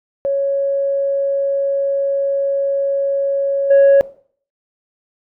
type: tone with level steps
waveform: sine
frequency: 554.4 Hz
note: C#5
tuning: in tune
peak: -14 / -4 dBFS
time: 0.25-4.01 s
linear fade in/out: 0 ms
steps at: 3.7 s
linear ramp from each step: 10 ms
effects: noise-tail reverb RT60 0.5 s tail -19 dB re dry + tanh soft clip ceiling -5 dBFS